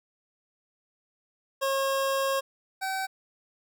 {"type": "tone pair in turn", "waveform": "25% pulse", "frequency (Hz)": [542, 766.5], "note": ["C#5", "G5"], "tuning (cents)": [-39, -39], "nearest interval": "tritone", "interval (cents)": 600, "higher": "second", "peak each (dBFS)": [-21, -25], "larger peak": "first", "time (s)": [[1.61, 2.41], [2.81, 3.07]], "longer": "first", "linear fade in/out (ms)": 20, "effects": []}